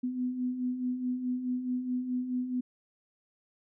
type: beating tone pair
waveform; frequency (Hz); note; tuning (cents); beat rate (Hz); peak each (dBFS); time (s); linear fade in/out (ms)
sine; 246.9 / 251.6; B3 / B3; 0 / +32; 4.7; -38 / -30; 0.03-2.61; 10
effects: none